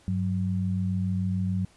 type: tone pair together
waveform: sine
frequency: 98.06 / 185 Hz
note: G2 / F#3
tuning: +1 / 0 cents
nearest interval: major seventh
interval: 1099 cents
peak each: -27 dBFS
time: 0.08-1.65 s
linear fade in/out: 0 ms
effects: pink hiss -59 dBFS RMS until 1.76 s + resampled to 24000 Hz